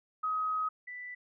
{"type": "tone pair in turn", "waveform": "sine", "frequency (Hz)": [1264, 1980.6], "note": ["D#6", "B6"], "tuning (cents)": [27, 4], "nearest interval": "minor sixth", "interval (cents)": 777, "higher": "second", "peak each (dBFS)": [-29, -40], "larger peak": "first", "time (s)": [[0.23, 0.69], [0.87, 1.15]], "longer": "first", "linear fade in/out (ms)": 10, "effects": []}